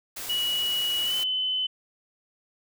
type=noise; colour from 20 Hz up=white; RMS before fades=-36 dBFS; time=0.16-1.24 s; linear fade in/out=10 ms
type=tone with pitch glide; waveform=sine; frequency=2921 to 3031 Hz; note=F#7 to F#7; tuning=-23 to +41 cents; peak=-24 dBFS; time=0.29-1.67 s; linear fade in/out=10 ms; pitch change=+64 cents; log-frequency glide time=1.04-1.16 s
effects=none